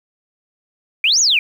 sine exponential two-way sweep, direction up then down, 2300 to 7000 to 2300 Hz, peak -11 dBFS, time 1.04-1.39 s, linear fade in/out 2 ms, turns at 1.2 s, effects 7-bit

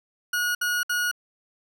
40% pulse tone bursts, 1450 Hz, F#6, 35 cents flat, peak -22 dBFS, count 3, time 0.33-1.114 s, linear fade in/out 5 ms, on 220 ms, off 62 ms, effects none

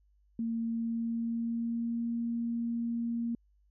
sine tone with pitch glide, 228.9 to 233.6 Hz, A#3 to A#3, -31 to +4 cents, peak -30 dBFS, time 0.39-3.35 s, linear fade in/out 2 ms, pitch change +35 cents, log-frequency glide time 0.61-2.08 s, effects added 50 Hz sine -64 dBFS peak until 3.7 s

